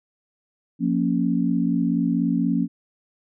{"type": "chord", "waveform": "sine", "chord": "Bb minor", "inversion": "second", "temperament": "equal with one note detuned", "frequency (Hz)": [176.44, 233.1, 277.2], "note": ["F3", "Bb3", "Db4"], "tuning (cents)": [18, 0, 0], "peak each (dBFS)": -23, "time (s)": [0.79, 2.68], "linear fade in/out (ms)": 50, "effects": []}